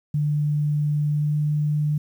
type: tone with pitch glide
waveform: sine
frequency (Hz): 148.4 to 149.6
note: D3 to D3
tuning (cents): +18 to +32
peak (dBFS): -19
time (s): 0.14-1.98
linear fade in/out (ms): 5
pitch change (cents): +14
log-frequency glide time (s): 1.11-1.37
effects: 9-bit